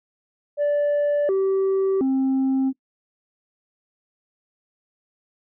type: tone with pitch steps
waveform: sine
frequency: 583 / 385.8 / 265.7 Hz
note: D5 / G4 / C4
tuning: -13 / -28 / +27 cents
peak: -15 dBFS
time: 0.57-2.73 s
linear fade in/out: 50 ms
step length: 720 ms
effects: noise-tail reverb RT60 0.1 s tail -20 dB re dry + tanh soft clip ceiling -17 dBFS